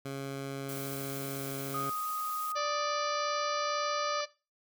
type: tone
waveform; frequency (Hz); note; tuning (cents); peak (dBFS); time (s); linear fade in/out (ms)
15% pulse; 137.3; C#3; -16; -30; 0.05-1.9; 5
type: noise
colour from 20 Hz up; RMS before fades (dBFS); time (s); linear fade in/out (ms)
blue; -43; 0.69-2.52; 0
type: tone with pitch glide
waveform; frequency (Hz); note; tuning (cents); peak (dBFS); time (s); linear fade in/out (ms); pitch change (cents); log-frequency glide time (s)
sine; 1244.5 to 1236.6; D#6 to D#6; 0 to -11; -33; 1.74-4.21; 5; -11; 2.59-3.11
type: harmonic tone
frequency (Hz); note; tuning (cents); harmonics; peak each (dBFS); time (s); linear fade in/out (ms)
587.3; D5; 0; 1 / 2 / 3 / 4 / 5 / 6 / 7 / 8 / 9 / 10; -34 / -42 / -43 / -44 / -46 / -46 / -46 / -42 / -49 / -45; 2.55-4.26; 20
effects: noise-tail reverb RT60 0.3 s tail -18 dB re dry